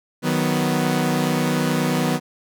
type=chord; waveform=sawtooth; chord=B major; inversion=first; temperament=equal; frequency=155.56 / 185 / 246.9 Hz; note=D#3 / F#3 / B3; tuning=0 / 0 / 0 cents; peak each=-19 / -20 / -18 dBFS; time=0.22-2.2 s; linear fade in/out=50 ms; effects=none